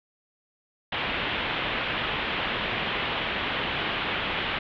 white low-pass noise, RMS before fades -29 dBFS, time 0.92-4.59 s, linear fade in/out 5 ms, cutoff 3400 Hz, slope 48 dB/octave, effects none

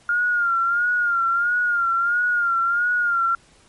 sine tone with vibrato, 1408 Hz, F6, 14 cents sharp, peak -17 dBFS, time 0.09-3.35 s, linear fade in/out 2 ms, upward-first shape sine, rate 1.5 Hz, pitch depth 62 cents each way, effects pink hiss -54 dBFS RMS until 3.68 s + MP3 48 kbps

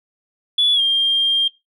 sine tone with pitch glide, 3430 to 3200 Hz, A7 to G7, -45 to +35 cents, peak -12 dBFS, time 0.58-1.48 s, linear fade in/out 5 ms, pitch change -120 cents, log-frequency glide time 0.74-0.81 s, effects noise-tail reverb RT60 0.2 s tail -18 dB re dry + tanh soft clip ceiling -8 dBFS

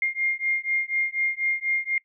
sine beating tone pair, 2118 / 2122.1 Hz, C7 / C7, +21 / +24 cents, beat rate 4.1 Hz, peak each -26 dBFS, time 0.02-1.98 s, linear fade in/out 2 ms, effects noise-tail reverb RT60 0.1 s tail -23 dB re dry

